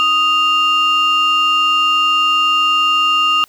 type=tone pair together; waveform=sine; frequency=1244.6 / 2794 Hz; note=D#6 / F7; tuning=0 / 0 cents; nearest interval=octave + major second; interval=1400 cents; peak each=-12 dBFS; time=0-3.44 s; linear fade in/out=0 ms; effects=tanh soft clip ceiling -7 dBFS + white hiss -50 dBFS RMS until 3.48 s